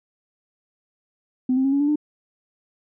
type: tone with pitch steps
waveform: sine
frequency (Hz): 255.2 / 263.4 / 271.9 / 280.7 / 289.8 / 299.1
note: C4 / C4 / C#4 / C#4 / D4 / D4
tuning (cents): -43 / +12 / -33 / +22 / -23 / +32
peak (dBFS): -16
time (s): 1.49-1.958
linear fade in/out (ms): 5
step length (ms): 78
effects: tanh soft clip ceiling -12 dBFS